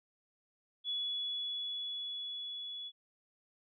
sine tone with level ramp, 3399 Hz, G#7, 39 cents sharp, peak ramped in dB -33 to -41 dBFS, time 0.84-2.92 s, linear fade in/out 50 ms, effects none

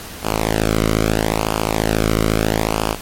sawtooth tone with flanger, 54.1 Hz, A1, 29 cents flat, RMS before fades -18 dBFS, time 0.22-2.97 s, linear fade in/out 50 ms, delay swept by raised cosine 0.51 to 1.18 ms, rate 0.76 Hz, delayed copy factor -0.95, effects pink hiss -33 dBFS RMS until 3.01 s + MP3 64 kbps

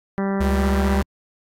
harmonic tone, 196 Hz, G3, in tune, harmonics 1 / 2 / 3 / 4 / 5 / 6 / 7 / 8 / 9 / 10, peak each -21 / -27 / -31 / -33 / -35 / -37 / -38 / -39 / -40 / -41 dBFS, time 0.18-1.02 s, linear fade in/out 0 ms
square tone with vibrato, 70.5 Hz, C#2, 30 cents sharp, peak -20 dBFS, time 0.4-1.03 s, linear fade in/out 10 ms, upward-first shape triangle, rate 15 Hz, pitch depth 32 cents each way
effects AAC 48 kbps

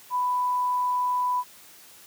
sine tone, 993 Hz, B5, 9 cents sharp, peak -22 dBFS, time 0.1-1.44 s, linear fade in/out 50 ms, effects white hiss -50 dBFS RMS until 2.06 s + high-pass 100 Hz 12 dB/octave

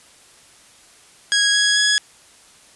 15% pulse tone with pitch steps, 1652 / 1664.5 / 1677 Hz, G#6 / G#6 / G#6, -10 / +3 / +16 cents, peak -8 dBFS, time 1.32-1.98 s, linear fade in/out 0 ms, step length 220 ms, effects white hiss -49 dBFS RMS until 2.75 s + resampled to 24000 Hz

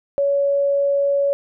sine tone, 562 Hz, C#5, 24 cents sharp, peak -15 dBFS, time 0.18-1.33 s, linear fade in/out 0 ms, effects none

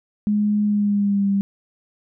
sine tone with pitch glide, 208.6 to 198.15 Hz, G#3 to G3, +8 to +19 cents, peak -16 dBFS, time 0.27-1.41 s, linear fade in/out 0 ms, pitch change -89 cents, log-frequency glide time 0.64-1.29 s, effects none

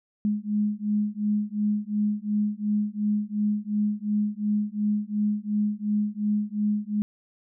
sine beating tone pair, 207.7 / 210.5 Hz, G#3 / G#3, 0 / +24 cents, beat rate 2.8 Hz, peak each -26 dBFS, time 0.25-7.02 s, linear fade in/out 0 ms, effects none

